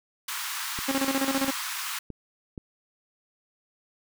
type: high-pass noise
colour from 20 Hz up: pink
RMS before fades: -33 dBFS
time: 0.28-1.99 s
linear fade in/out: 5 ms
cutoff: 960 Hz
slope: 48 dB/octave
type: clicks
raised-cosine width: 3 ms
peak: -24 dBFS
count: 3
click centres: 0.789 / 2.103 / 2.578 s
type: tone with tremolo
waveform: sawtooth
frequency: 270.8 Hz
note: C#4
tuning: 40 cents flat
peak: -19 dBFS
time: 0.88-1.51 s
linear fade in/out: 10 ms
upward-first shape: square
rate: 15 Hz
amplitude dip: 70%
effects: none

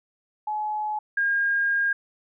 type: tone pair in turn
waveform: sine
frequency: 850 / 1618.5 Hz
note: G#5 / G#6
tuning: +40 / -45 cents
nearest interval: major seventh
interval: 1115 cents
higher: second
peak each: -25 / -20 dBFS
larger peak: second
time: 0.47-0.99 / 1.17-1.93 s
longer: second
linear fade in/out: 5 ms
effects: none

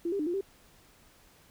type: tone with pitch steps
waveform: sine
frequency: 340.9 / 398.7 / 301.3 / 348.4 / 391.6 Hz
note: F4 / G4 / D4 / F4 / G4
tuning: -42 / +29 / +44 / -4 / -2 cents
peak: -28 dBFS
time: 0.05-0.41 s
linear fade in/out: 5 ms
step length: 72 ms
effects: pink hiss -60 dBFS RMS until 1.5 s

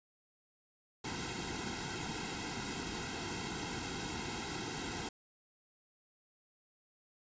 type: noise with comb filter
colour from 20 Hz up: pink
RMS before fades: -40 dBFS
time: 1.04-5.09 s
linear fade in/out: 5 ms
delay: 1.7 ms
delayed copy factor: -0.95
effects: resampled to 16000 Hz

